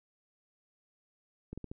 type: clicks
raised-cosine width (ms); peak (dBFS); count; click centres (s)
3; -28; 4; 1.53 / 1.576 / 1.643 / 1.715
effects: none